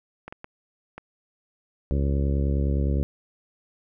clicks, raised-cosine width 0.5 ms, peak -22 dBFS, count 4, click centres 0.28 / 0.325 / 0.444 / 0.98 s
harmonic tone, 69.8 Hz, C#2, 13 cents sharp, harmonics 1 / 2 / 3 / 4 / 5 / 6 / 7 / 8, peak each -22 / -28 / -32 / -34 / -36 / -38 / -39 / -40 dBFS, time 1.91-3.03 s, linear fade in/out 0 ms
effects none

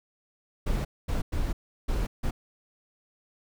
brown noise bursts at uneven times, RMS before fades -27 dBFS, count 5, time 0.66-0.85 / 1.08-1.22 / 1.32-1.53 / 1.88-2.07 / 2.23-2.31 s, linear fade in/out 10 ms, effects none

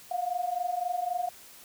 sine tone pair together, 698.5 / 722.3 Hz, F5 / F#5, 0 / -42 cents, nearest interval minor second, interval 58 cents, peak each -32 / -30 dBFS, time 0.11-1.29 s, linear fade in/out 5 ms, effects white hiss -51 dBFS RMS until 1.64 s

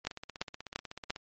two click trains, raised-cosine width 0.2 ms, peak -14 / -24 dBFS, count 4 / 19, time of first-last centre 0.07-1.104 / 0.05-1.161 s, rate 2.9 / 16.2 Hz, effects low-pass 7000 Hz 12 dB/octave + MP3 32 kbps

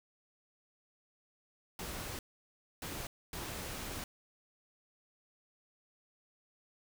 pink noise bursts at uneven times, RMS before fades -42 dBFS, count 3, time 1.79-2.19 / 2.82-3.07 / 3.33-4.04 s, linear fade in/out 2 ms, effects none

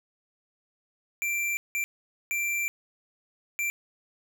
square tone bursts at uneven times, 2354 Hz, D7, 3 cents sharp, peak -27 dBFS, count 4, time 1.22-1.57 / 1.75-1.84 / 2.31-2.68 / 3.59-3.7 s, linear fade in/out 0 ms, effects none

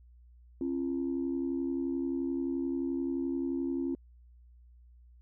sine tone pair together, 269.3 / 340.8 Hz, C#4 / F4, -50 / -42 cents, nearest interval major third, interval 408 cents, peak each -31 / -33 dBFS, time 0.61-3.95 s, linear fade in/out 2 ms, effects tanh soft clip ceiling -23 dBFS + added 60 Hz sine -54 dBFS peak until 5.21 s

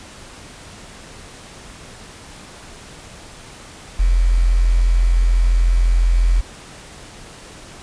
sine tone with quantisation, 42.94 Hz, F1, 29 cents flat, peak -11 dBFS, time 3.99-6.41 s, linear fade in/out 10 ms, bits 6, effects pink hiss -39 dBFS RMS until 7.82 s + resampled to 22050 Hz

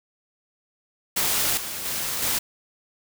white noise with level steps, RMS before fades -23 / -32 / -28 / -24 dBFS, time 1.16-2.39 s, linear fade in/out 10 ms, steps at 1.57 / 1.85 / 2.22 s, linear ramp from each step 5 ms, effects none

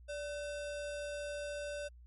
sine tone with sample-and-hold, 583 Hz, D5, 13 cents flat, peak -38 dBFS, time 0.08-1.89 s, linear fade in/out 20 ms, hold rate 2100 Hz, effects added 60 Hz sine -53 dBFS peak until 2.06 s + MP3 48 kbps

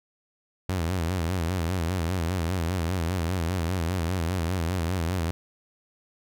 sawtooth tone with vibrato, 87.31 Hz, F2, in tune, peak -21 dBFS, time 0.69-5.31 s, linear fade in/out 0 ms, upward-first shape sine, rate 5 Hz, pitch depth 140 cents each way, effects none

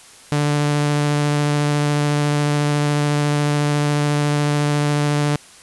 sawtooth tone with vibrato, 146.83 Hz, D3, in tune, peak -12 dBFS, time 0.32-5.36 s, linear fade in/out 0 ms, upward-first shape sine, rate 14 Hz, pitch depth 9 cents each way, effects white hiss -44 dBFS RMS until 5.62 s + resampled to 24000 Hz

